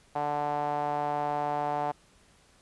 sawtooth tone with band-pass filter, 146.83 Hz, D3, in tune, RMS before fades -30 dBFS, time 0.15-1.92 s, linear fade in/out 10 ms, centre 790 Hz, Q 4.6, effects pink hiss -61 dBFS RMS until 2.61 s + resampled to 24000 Hz

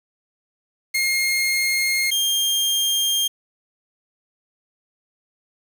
sawtooth tone pair in turn, 2139 / 3205 Hz, C7 / G7, +38 / +38 cents, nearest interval perfect fifth, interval 700 cents, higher second, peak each -15 / -15 dBFS, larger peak neither, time 0.94-2.11 / 2.11-3.28 s, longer neither, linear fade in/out 10 ms, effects 7-bit

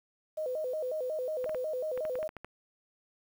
sine tone with vibrato, 561 Hz, C#5, 21 cents sharp, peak -31 dBFS, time 0.37-2.28 s, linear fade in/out 10 ms, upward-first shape square, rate 5.5 Hz, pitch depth 180 cents each way
clicks, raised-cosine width 0.5 ms, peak -27 dBFS, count 10, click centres 1.443 / 1.494 / 1.547 / 1.976 / 2.052 / 2.155 / 2.229 / 2.291 / 2.367 / 2.446 s
effects 9-bit

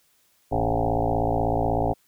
sine tone with frequency modulation, 410 Hz, G#4, 22 cents flat, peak -20 dBFS, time 0.51-1.94 s, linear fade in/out 20 ms, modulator 56.3 Hz, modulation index 7.2, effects white hiss -64 dBFS RMS until 2.07 s

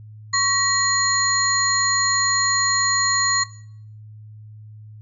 sine tone cluster, 1113 / 1923 / 4199 / 6850 Hz, C#6 / B6 / C8 / A8, +7 / -47 / +5 / -47 cents, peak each -22 dBFS, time 0.33-3.44 s, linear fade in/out 10 ms, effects noise-tail reverb RT60 0.6 s tail -19 dB re dry + added 107 Hz sine -38 dBFS peak until 5.01 s

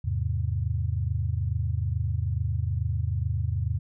sine chord, E augmented, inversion none, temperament equal with one note detuned, 81.51 / 103.83 / 130.81 Hz, E2 / G#2 / B#2, -19 / 0 / 0 cents, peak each -28 / -28 / -31 dBFS, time 0.04-3.79 s, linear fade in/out 10 ms, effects none

